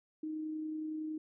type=tone with amplitude modulation; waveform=sine; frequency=311.1 Hz; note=D#4; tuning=in tune; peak=-35 dBFS; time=0.23-1.18 s; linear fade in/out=5 ms; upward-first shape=sine; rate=30.8 Hz; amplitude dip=25%; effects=none